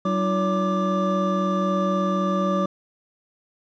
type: tone cluster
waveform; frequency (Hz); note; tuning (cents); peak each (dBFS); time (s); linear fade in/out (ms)
triangle; 189.8 / 305 / 348.8 / 568 / 1181; F#3 / D#4 / F4 / C#5 / D6; +44 / -34 / -2 / +42 / +9; -21 / -30 / -30 / -24 / -24; 0.05-2.66; 5
effects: resampled to 16000 Hz + 9-bit